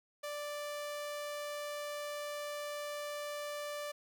sawtooth tone, 587.3 Hz, D5, in tune, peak -35 dBFS, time 0.23-3.92 s, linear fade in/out 10 ms, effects none

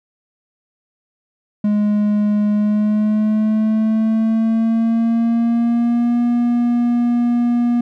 triangle tone with pitch glide, 208.5 to 239.5 Hz, G#3 to A#3, +7 to +47 cents, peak -11 dBFS, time 1.64-7.81 s, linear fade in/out 5 ms, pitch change +240 cents, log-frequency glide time 2.52-6.21 s, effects none

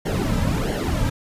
brown noise with flanger, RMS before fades -22 dBFS, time 0.05-1.1 s, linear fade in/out 10 ms, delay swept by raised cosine 0.8 to 2.8 ms, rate 1.5 Hz, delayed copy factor -0.8, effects resampled to 32000 Hz

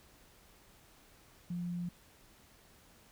sine tone, 175 Hz, F3, 4 cents sharp, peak -35 dBFS, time 1.5-1.89 s, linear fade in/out 5 ms, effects pink hiss -62 dBFS RMS until 3.11 s

